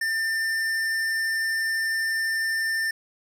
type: tone with tanh clipping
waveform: sine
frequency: 1794 Hz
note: A6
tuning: 33 cents sharp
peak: -25 dBFS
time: 0.01-2.91 s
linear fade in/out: 5 ms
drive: 16 dB
effects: none